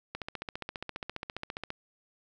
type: click train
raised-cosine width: 0.3 ms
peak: -20 dBFS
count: 24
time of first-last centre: 0.15-1.704 s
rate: 14.8 Hz
effects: none